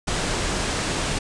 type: low-pass noise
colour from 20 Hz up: pink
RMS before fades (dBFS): -25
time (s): 0.07-1.19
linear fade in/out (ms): 10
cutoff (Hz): 9400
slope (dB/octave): 48
effects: resampled to 24000 Hz